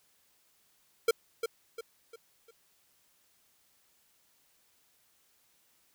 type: tone with echo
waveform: square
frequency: 457.9 Hz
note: A#4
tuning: 31 cents flat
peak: -22 dBFS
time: 1.08-1.11 s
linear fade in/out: 5 ms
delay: 350 ms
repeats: 4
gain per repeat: -8 dB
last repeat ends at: 2.51 s
effects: white hiss -69 dBFS RMS until 5.94 s